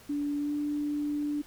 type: tone with pitch glide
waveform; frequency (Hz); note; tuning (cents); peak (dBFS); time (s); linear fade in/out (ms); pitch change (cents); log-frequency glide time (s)
sine; 289.7 to 293.7; D4 to D4; -24 to 0; -28; 0.09-1.42; 10; +24; 0.38-0.53
effects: pink hiss -54 dBFS RMS until 1.46 s